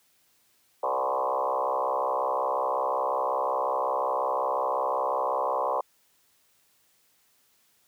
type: tone with frequency modulation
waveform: sine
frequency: 792 Hz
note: G5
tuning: 18 cents sharp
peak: -24 dBFS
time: 0.83-5.81 s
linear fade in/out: 5 ms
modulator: 65.5 Hz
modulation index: 4.8
effects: white hiss -66 dBFS RMS until 7.87 s + high-pass 60 Hz 12 dB/octave